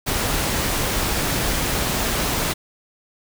pink noise, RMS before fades -22 dBFS, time 0.06-2.54 s, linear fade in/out 20 ms, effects none

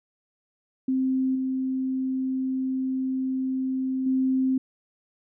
sine tone with level steps, 261.6 Hz, C4, in tune, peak -21 / -24 / -20 dBFS, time 0.88-4.58 s, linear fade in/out 5 ms, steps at 1.35 / 4.06 s, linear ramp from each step 5 ms, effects none

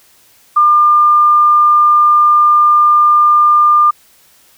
sine tone, 1200 Hz, D6, 37 cents sharp, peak -5 dBFS, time 0.56-3.91 s, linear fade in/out 10 ms, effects white hiss -48 dBFS RMS until 4.57 s

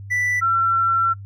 triangle / sine tone pair in turn, 1975.5 / 1353 Hz, B6 / E6, 0 / +45 cents, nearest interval perfect fifth, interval 655 cents, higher first, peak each -17 / -15 dBFS, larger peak second, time 0.1-0.41 / 0.41-1.14 s, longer second, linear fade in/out 20 ms, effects noise-tail reverb RT60 0.1 s tail -21 dB re dry + added 99 Hz sine -33 dBFS peak until 1.25 s

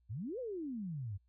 sine exponential two-way sweep, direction up then down, 90.6 to 534 to 90.6 Hz, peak -38 dBFS, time 0.09-1.18 s, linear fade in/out 20 ms, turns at 0.39 s, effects added 60 Hz sine -69 dBFS peak until 1.28 s

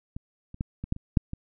clicks, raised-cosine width 5 ms, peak -23 / -29 / -16 / -21 / -13 / -27 / -6 / -21 dBFS, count 8, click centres 0.165 / 0.544 / 0.609 / 0.84 / 0.924 / 0.964 / 1.172 / 1.334 s, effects none

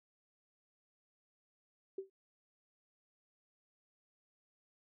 sine tone with exponential decay, 386.1 Hz, G4, 26 cents flat, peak -35 dBFS, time 1.98-2.1 s, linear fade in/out 5 ms, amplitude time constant 26 ms, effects none

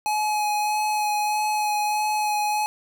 square tone with vibrato, 844 Hz, G#5, 28 cents sharp, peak -22 dBFS, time 0.06-2.66 s, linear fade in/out 0 ms, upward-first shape sine, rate 1.6 Hz, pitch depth 13 cents each way, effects none

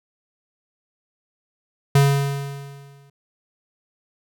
square tone with exponential decay, 140 Hz, C#3, 18 cents sharp, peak -11 dBFS, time 1.95-3.1 s, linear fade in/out 5 ms, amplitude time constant 250 ms, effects none

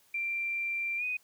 sine tone with pitch glide, 2362 to 2492 Hz, D7 to D#7, +9 to +2 cents, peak -30 dBFS, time 0.14-1.17 s, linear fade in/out 5 ms, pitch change +93 cents, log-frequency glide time 0.97-1.04 s, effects white hiss -65 dBFS RMS until 1.23 s

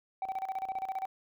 sine tone with tremolo, 766 Hz, G5, 40 cents flat, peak -28 dBFS, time 0.22-1.06 s, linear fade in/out 2 ms, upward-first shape square, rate 15 Hz, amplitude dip 80%, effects tanh soft clip ceiling -30 dBFS

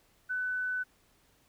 sine tone, 1500 Hz, F#6, 23 cents sharp, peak -30 dBFS, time 0.29-0.84 s, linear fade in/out 20 ms, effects pink hiss -67 dBFS RMS until 1.48 s

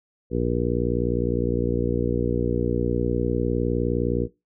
harmonic tone, 59.7 Hz, A#1, 42 cents sharp, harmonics 1 / 2 / 3 / 4 / 5 / 6 / 7 / 8, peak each -29 / -29 / -29 / -29 / -29 / -29 / -29 / -29 dBFS, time 0.3-4.28 s, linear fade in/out 50 ms, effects noise-tail reverb RT60 0.2 s tail -17 dB re dry

